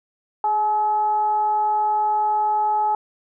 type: tone with frequency modulation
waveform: sine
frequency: 851 Hz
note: G#5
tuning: 42 cents sharp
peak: -17 dBFS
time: 0.44-2.95 s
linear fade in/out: 2 ms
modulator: 434 Hz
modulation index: 0.29
effects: none